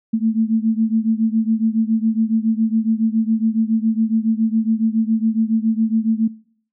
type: beating tone pair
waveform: sine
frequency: 220 / 227.2 Hz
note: A3 / A#3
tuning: 0 / -44 cents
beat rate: 7.2 Hz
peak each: -18 dBFS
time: 0.13-6.28 s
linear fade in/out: 10 ms
effects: noise-tail reverb RT60 0.6 s tail -22 dB re dry